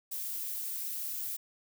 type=noise; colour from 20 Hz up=violet; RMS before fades=-37 dBFS; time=0.11-1.37 s; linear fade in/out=10 ms; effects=none